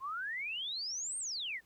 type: exponential two-way sweep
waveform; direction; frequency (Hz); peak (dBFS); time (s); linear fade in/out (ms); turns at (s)
sine; up then down; 1030 to 8870 to 1736; -36; 0-1.61; 50; 1.18
effects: pink hiss -70 dBFS RMS until 1.65 s